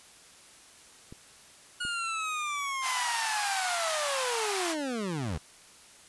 clicks, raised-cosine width 3 ms, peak -31 dBFS, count 2, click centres 1.125 / 1.851 s
25% pulse linear sweep, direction down, 1450 to 69.3 Hz, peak -27 dBFS, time 1.8-5.38 s, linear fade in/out 10 ms
pink high-pass noise, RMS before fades -33 dBFS, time 2.81-4.76 s, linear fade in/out 50 ms, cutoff 710 Hz, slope 96 dB/octave
effects white hiss -54 dBFS RMS until 6.08 s + resampled to 24000 Hz

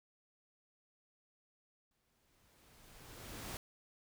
pink noise with exponential growth, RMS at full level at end -43 dBFS, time 1.91-3.57 s, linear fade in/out 1 ms, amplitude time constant 360 ms, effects none

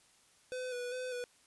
square tone with vibrato, 498.5 Hz, B4, 16 cents sharp, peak -38 dBFS, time 0.52-1.24 s, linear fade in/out 0 ms, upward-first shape square, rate 2.5 Hz, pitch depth 28 cents each way, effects white hiss -66 dBFS RMS until 1.46 s + resampled to 24000 Hz

